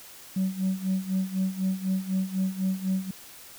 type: tone with tremolo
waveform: sine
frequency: 189.1 Hz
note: F#3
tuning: 38 cents sharp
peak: -20 dBFS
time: 0.36-3.11 s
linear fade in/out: 5 ms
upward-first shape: sine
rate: 4 Hz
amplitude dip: 85%
effects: tanh soft clip ceiling -20 dBFS + white hiss -47 dBFS RMS until 3.58 s